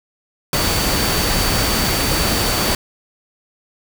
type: tone in noise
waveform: sine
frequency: 4558 Hz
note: C#8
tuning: 47 cents sharp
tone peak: -25 dBFS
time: 0.53-2.75 s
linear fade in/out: 2 ms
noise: pink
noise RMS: -18 dBFS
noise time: 0.53-2.75 s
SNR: -10 dB
effects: none